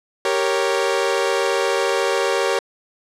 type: chord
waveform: sawtooth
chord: G diminished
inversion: none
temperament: equal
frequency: 392 / 466.2 / 554.4 Hz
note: G4 / Bb4 / Db5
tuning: 0 / 0 / 0 cents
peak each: -18 dBFS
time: 0.25-2.59 s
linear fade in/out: 2 ms
effects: low-pass 8000 Hz 12 dB/octave